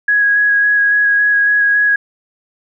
sine tone with vibrato, 1661 Hz, G#6, in tune, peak -9 dBFS, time 0.08-1.96 s, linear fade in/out 5 ms, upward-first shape square, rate 3.6 Hz, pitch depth 10 cents each way, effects none

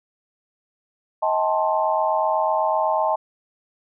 sine chord, A half-diminished seventh, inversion second, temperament just, 633.6 / 792 / 880 / 1056 Hz, Eb5 / G5 / A5 / C6, +31 / +18 / 0 / +16 cents, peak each -22 / -26 / -22 / -26 dBFS, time 1.22-3.16 s, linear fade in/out 10 ms, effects none

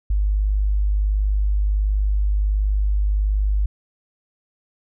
sine tone, 50.7 Hz, G#1, 41 cents flat, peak -16 dBFS, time 0.1-3.66 s, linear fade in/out 5 ms, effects none

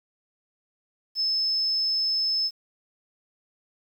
sine tone, 5230 Hz, E8, 15 cents flat, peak -22 dBFS, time 1.15-2.51 s, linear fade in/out 50 ms, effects 9-bit

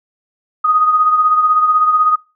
sine beating tone pair, 1244.5 / 1260.5 Hz, D#6 / D#6, 0 / +22 cents, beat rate 16 Hz, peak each -10 / -19 dBFS, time 0.64-2.16 s, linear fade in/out 10 ms, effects noise-tail reverb RT60 0.3 s tail -23 dB re dry

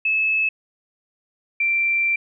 sine tone pair in turn, 2600 / 2354 Hz, E7 / D7, -24 / +3 cents, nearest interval major second, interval 173 cents, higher first, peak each -17 dBFS, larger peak neither, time 0.05-0.49 / 1.6-2.16 s, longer second, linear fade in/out 5 ms, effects none

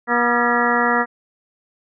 harmonic tone with a mistuned harmonic, 240.3 Hz, B3, 47 cents flat, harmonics 1 / 2 / 3 / 4 / 5 / 6 / 7 / 8, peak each -23 / -23 / -23 / -23 / -23 / -23 / -23 / -23 dBFS, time 0.07-1.06 s, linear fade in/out 50 ms, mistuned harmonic 6, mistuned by -87 cents, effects none

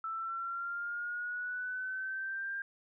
sine linear sweep, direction up, 1318.5 to 1600 Hz, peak -35 dBFS, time 0.04-2.62 s, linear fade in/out 2 ms, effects none

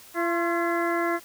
harmonic tone with a mistuned harmonic, 340 Hz, F4, 46 cents flat, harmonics 1 / 2 / 3 / 4 / 5 / 6, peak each -26 / -29 / -31 / -32 / -33 / -34 dBFS, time 0.14-1.2 s, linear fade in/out 50 ms, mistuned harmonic 3, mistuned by +61 cents, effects white hiss -49 dBFS RMS until 1.24 s

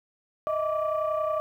sine tone cluster, 620 / 651 / 1163 Hz, D#5 / E5 / D6, -6 / -22 / -17 cents, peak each -26 / -31 / -29 dBFS, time 0.47-1.4 s, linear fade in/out 0 ms, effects tanh soft clip ceiling -18 dBFS + 10-bit

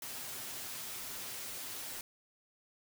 white noise with comb filter, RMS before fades -43 dBFS, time 0.02-2.01 s, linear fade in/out 2 ms, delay 7.8 ms, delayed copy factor +0.8, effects none

